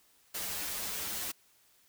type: noise with comb filter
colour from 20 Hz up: white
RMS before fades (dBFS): -37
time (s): 0.34-1.32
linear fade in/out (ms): 10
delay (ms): 7.8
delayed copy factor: -0.8
effects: white hiss -66 dBFS RMS until 1.88 s